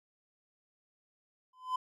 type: tone with exponential growth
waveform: triangle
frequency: 1018 Hz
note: C6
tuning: 48 cents flat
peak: -25 dBFS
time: 1.53-1.76 s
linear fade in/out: 5 ms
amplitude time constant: 50 ms
effects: none